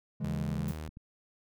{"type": "chord", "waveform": "triangle", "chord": "C# minor", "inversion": "none", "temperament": "just", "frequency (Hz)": [138.59, 166.31, 207.9], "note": ["C#3", "E3", "G#3"], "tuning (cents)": [0, 16, 2], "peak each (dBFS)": -34, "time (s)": [0.2, 0.72], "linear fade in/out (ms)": 10}
{"type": "tone with vibrato", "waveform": "sawtooth", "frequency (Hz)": 77.78, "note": "D#2", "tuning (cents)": 0, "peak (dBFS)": -34, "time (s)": [0.24, 0.88], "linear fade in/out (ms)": 5, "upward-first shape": "sine", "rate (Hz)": 8.5, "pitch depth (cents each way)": 15}
{"type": "noise with exponential decay", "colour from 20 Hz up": "blue", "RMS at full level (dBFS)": -44, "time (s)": [0.68, 0.84], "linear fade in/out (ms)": 1, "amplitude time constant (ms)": 34}
{"type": "clicks", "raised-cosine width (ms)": 5, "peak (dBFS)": -34, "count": 2, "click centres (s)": [0.89, 0.971]}
{"effects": []}